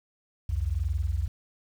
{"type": "tone pair together", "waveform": "sine", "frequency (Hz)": [63.68, 85], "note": ["C2", "F2"], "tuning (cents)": [-46, -46], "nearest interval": "perfect fourth", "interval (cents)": 500, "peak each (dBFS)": -28, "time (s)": [0.49, 1.28], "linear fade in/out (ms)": 5, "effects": ["9-bit"]}